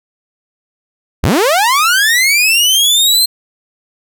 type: linear sweep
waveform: sawtooth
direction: up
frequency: 40.4 to 4186 Hz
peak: -5 dBFS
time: 1.23-3.26 s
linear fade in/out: 10 ms
effects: none